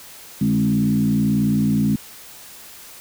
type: tone with frequency modulation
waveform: sine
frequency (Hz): 207.7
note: G#3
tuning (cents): 0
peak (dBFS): -15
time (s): 0.41-1.96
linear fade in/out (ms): 5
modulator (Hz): 58.5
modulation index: 1.1
effects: white hiss -41 dBFS RMS until 3 s